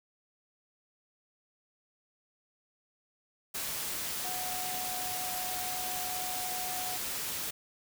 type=tone in noise; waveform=sine; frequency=734 Hz; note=F#5; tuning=14 cents flat; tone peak=-39 dBFS; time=4.24-6.97 s; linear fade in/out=10 ms; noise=white; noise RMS=-36 dBFS; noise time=3.54-7.51 s; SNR=-6 dB; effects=none